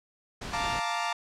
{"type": "noise", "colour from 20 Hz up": "pink", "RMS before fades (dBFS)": -37, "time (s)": [0.41, 0.8], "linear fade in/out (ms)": 10}
{"type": "chord", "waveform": "sawtooth", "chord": "Bb major seventh", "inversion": "second", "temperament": "equal", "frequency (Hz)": [698.5, 880, 932.3, 1174.7], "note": ["F5", "A5", "Bb5", "D6"], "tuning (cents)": [0, 0, 0, 0], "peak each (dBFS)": -30, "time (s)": [0.53, 1.13], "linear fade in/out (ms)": 5}
{"effects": ["low-pass 6000 Hz 12 dB/octave"]}